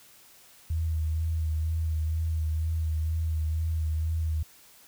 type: tone with vibrato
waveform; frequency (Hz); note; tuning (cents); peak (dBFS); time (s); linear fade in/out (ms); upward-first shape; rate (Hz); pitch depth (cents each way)
sine; 79.7; D#2; +42; -25; 0.7-4.43; 5; sine; 2.1; 31
effects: white hiss -55 dBFS RMS until 4.87 s